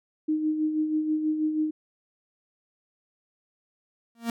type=tone with tremolo; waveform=sine; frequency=309.3 Hz; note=D#4; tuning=10 cents flat; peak=-21 dBFS; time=0.28-1.71 s; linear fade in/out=10 ms; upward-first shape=sine; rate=6.2 Hz; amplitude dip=50%
type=tone with exponential growth; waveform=45% pulse; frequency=232.1 Hz; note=A#3; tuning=7 cents flat; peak=-23 dBFS; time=4.15-4.3 s; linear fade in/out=2 ms; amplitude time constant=31 ms
effects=none